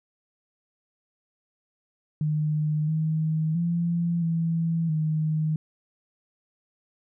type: tone with pitch steps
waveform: sine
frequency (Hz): 152.5 / 157.5 / 170.5 / 165.2 / 155.7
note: D#3 / D#3 / F3 / E3 / D#3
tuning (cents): -34 / +21 / -41 / +4 / +2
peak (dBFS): -22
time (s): 2.21-5.56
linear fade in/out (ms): 2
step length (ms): 670
effects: none